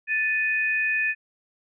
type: tone pair together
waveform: sine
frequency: 1757.6 / 2489 Hz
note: A6 / D#7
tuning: -2 / 0 cents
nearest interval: tritone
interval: 602 cents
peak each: -24 dBFS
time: 0.07-1.15 s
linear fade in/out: 50 ms
effects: none